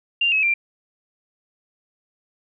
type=tone with pitch steps; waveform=sine; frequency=2786 / 2570 / 2370 Hz; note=F7 / E7 / D7; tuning=-5 / -45 / +15 cents; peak=-16 dBFS; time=0.21-0.54 s; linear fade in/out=5 ms; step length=110 ms; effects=none